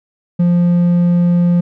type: tone with hard clipping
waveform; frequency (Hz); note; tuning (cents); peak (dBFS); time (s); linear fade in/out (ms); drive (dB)
sine; 174.61; F3; 0; -10; 0.39-1.61; 10; 3
effects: none